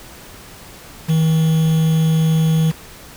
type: tone with quantisation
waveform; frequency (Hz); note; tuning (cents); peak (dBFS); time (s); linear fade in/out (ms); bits
triangle; 160; D#3; +49; -10; 1.08-2.72; 20; 5
effects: pink hiss -39 dBFS RMS until 3.16 s